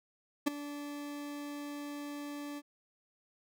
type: tone with ADSR envelope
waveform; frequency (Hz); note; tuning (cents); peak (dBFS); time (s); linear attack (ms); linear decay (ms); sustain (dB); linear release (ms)
40% pulse; 290; D4; -22; -23; 0.46-2.62; 15; 12; -16; 45
effects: none